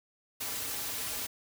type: noise with comb filter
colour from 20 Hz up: white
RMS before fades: -36 dBFS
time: 0.4-1.27 s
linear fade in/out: 10 ms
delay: 5.5 ms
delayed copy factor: -0.75
effects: none